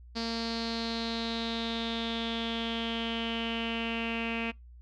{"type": "tone with low-pass filter sweep", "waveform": "sawtooth", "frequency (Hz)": 229.4, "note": "A#3", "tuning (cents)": -28, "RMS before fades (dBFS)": -33, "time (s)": [0.15, 4.52], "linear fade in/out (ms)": 20, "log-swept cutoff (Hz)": [4600, 2600], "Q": 7.4, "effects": ["noise-tail reverb RT60 0.2 s tail -26 dB re dry", "added 60 Hz sine -48 dBFS peak until 4.81 s"]}